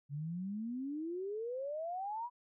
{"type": "exponential sweep", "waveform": "sine", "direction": "up", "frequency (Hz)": [138.2, 991], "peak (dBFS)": -37, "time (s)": [0.09, 2.3], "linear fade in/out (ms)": 50, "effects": []}